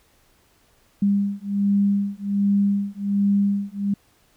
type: beating tone pair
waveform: sine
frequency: 200 / 201.3 Hz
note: G3 / G3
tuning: +35 / +46 cents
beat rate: 1.3 Hz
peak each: -21 dBFS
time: 1.02-3.94 s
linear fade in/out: 5 ms
effects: pink hiss -60 dBFS RMS until 4.36 s